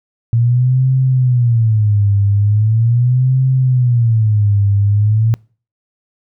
sine tone with vibrato, 114.8 Hz, A#2, 26 cents flat, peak -9 dBFS, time 0.33-5.34 s, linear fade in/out 0 ms, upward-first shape sine, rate 0.4 Hz, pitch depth 230 cents each way, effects noise-tail reverb RT60 0.4 s tail -26 dB re dry

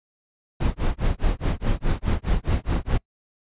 brown noise with tremolo, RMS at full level -19 dBFS, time 0.6-2.98 s, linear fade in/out 10 ms, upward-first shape sine, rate 4.8 Hz, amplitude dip 100%, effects noise-tail reverb RT60 0.1 s tail -25 dB re dry + resampled to 8000 Hz

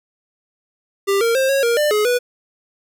square tone with pitch steps, 395.9 / 462.4 / 530 / 548 / 469.7 / 596 / 422.1 / 489.8 Hz, G4 / A#4 / C5 / C#5 / A#4 / D5 / G#4 / B4, +17 / -14 / +22 / -20 / +13 / +25 / +28 / -14 cents, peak -15 dBFS, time 1.07-2.19 s, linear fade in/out 20 ms, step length 140 ms, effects none

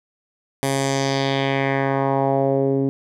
10% pulse tone with low-pass filter sweep, 136.5 Hz, C#3, 26 cents flat, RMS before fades -20 dBFS, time 0.63-2.89 s, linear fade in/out 0 ms, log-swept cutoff 11000 to 310 Hz, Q 2.1, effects none

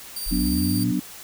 10% pulse tone with tremolo, 4665 Hz, D8, 12 cents flat, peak -21 dBFS, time 0.16-0.84 s, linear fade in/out 5 ms, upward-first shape sine, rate 17 Hz, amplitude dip 30%
sine linear sweep, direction up, 32.32 to 127.4 Hz, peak -25 dBFS, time 0.26-0.92 s, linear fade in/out 10 ms
sine chord, B minor, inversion second, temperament equal, 185 / 246.9 / 293.7 Hz, F#3 / B3 / D4, 0 / 0 / 0 cents, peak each -25 dBFS, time 0.31-1 s, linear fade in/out 10 ms
effects white hiss -41 dBFS RMS until 1.23 s

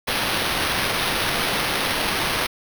violet noise with sample-and-hold, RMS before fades -23 dBFS, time 0.07-2.47 s, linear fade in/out 10 ms, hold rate 7350 Hz, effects none

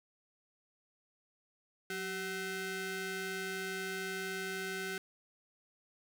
sawtooth ring-modulated tone, 567 Hz, C#5, 39 cents sharp, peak -30 dBFS, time 1.9-4.98 s, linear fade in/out 2 ms, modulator 951 Hz, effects none

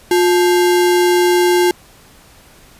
sine tone with sample-and-hold, 355.9 Hz, F4, 33 cents sharp, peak -9 dBFS, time 0.11-1.71 s, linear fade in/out 2 ms, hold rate 1225 Hz, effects pink hiss -45 dBFS RMS until 2.79 s + resampled to 32000 Hz

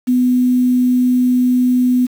sine tone with quantisation, 249.9 Hz, B3, 21 cents sharp, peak -10 dBFS, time 0.07-2.07 s, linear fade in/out 20 ms, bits 6, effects none

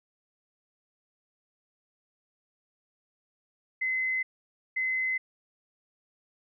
sine tone pair in turn, 2045 / 2045 Hz, C7 / C7, -40 / -40 cents, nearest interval unison, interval 0 cents, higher neither, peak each -26 dBFS, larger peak neither, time 3.81-4.23 / 4.76-5.18 s, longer neither, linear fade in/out 10 ms, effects none

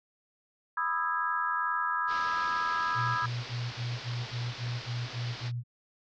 sine chord, E major seventh, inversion second, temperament just, 988.9 / 1236.1 / 1318.5 / 1648.1 Hz, B5 / D#6 / E6 / G#6, +2 / -12 / 0 / -14 cents, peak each -33 dBFS, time 0.77-3.26 s, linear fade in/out 5 ms
white low-pass noise, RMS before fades -43 dBFS, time 2.07-5.52 s, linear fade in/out 50 ms, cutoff 5200 Hz, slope 48 dB/octave
sine tone bursts, 120.5 Hz, B2, 42 cents flat, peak -31 dBFS, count 10, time 2.94-5.637 s, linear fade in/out 50 ms, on 240 ms, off 33 ms
effects none

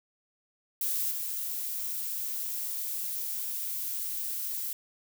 violet noise with level steps, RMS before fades -30 / -34 dBFS, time 0.81-4.73 s, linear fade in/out 2 ms, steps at 1.1 s, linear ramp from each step 20 ms, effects none

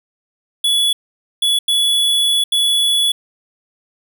square tone bursts at uneven times, 3409 Hz, G#7, 45 cents sharp, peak -13 dBFS, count 4, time 0.64-0.93 / 1.42-1.59 / 1.68-2.44 / 2.52-3.12 s, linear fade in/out 5 ms, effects none

